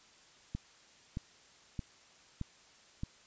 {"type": "click train", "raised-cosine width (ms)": 5, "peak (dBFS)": -24, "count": 5, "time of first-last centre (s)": [0.55, 3.034], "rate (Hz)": 1.61, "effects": ["white hiss -61 dBFS RMS until 3.26 s", "resampled to 16000 Hz"]}